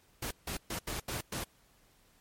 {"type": "noise bursts at uneven times", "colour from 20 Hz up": "pink", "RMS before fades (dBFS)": -37, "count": 6, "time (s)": [[0.22, 0.31], [0.47, 0.57], [0.7, 0.79], [0.87, 1], [1.08, 1.21], [1.32, 1.44]], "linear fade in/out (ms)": 5, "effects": ["pink hiss -66 dBFS RMS until 2.2 s", "MP3 64 kbps"]}